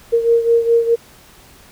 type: beating tone pair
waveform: sine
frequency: 463.6 / 468.4 Hz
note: A#4 / A#4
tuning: -10 / +8 cents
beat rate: 4.8 Hz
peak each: -12 / -17 dBFS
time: 0.12-0.96 s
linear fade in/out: 20 ms
effects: pink hiss -45 dBFS RMS until 1.71 s